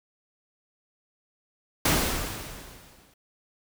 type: noise with exponential decay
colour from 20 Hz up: pink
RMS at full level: -20 dBFS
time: 1.85-3.14 s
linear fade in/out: 5 ms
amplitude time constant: 280 ms
effects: none